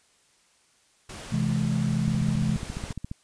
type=noise; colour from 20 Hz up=pink; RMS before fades=-40 dBFS; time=1.09-2.93 s; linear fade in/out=5 ms
type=chord; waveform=sine; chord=C augmented; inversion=none; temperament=equal with one note detuned; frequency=130.81 / 164.81 / 212.3 Hz; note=C3 / E3 / G#3; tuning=0 / 0 / +38 cents; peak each=-27 dBFS; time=1.32-2.57 s; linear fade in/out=5 ms
type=click train; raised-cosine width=5 ms; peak=-20 dBFS; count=16; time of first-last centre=2.08-3.114 s; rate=14.5 Hz
effects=white hiss -63 dBFS RMS until 3.23 s + resampled to 22050 Hz